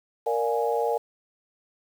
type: chord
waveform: sine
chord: Bb dominant seventh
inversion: none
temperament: equal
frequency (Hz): 466.2 / 587.3 / 698.5 / 830.6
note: Bb4 / D5 / F5 / Ab5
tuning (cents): 0 / 0 / 0 / 0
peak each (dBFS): -25 / -30 / -31 / -28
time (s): 0.26-0.98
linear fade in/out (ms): 10
effects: 8-bit